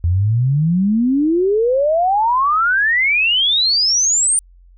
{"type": "exponential sweep", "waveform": "sine", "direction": "up", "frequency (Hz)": [82.41, 9150], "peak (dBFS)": -12, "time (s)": [0.04, 4.39], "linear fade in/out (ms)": 0, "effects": ["added 44 Hz sine -43 dBFS peak until 4.77 s"]}